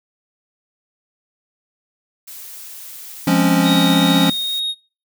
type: noise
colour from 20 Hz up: blue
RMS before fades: -35 dBFS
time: 2.27-4.6 s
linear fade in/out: 10 ms
type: chord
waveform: square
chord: Db major seventh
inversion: first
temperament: equal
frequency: 174.61 / 207.7 / 261.6 / 277.2 Hz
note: F3 / Ab3 / C4 / Db4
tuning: 0 / 0 / 0 / 0 cents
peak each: -17 / -21 / -22 / -17 dBFS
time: 3.27-4.3 s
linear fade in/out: 5 ms
type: tone with vibrato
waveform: triangle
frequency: 3730 Hz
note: A#7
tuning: in tune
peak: -18 dBFS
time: 3.63-4.75 s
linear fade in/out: 50 ms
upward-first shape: triangle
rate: 2.3 Hz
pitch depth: 8 cents each way
effects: noise-tail reverb RT60 0.4 s tail -26 dB re dry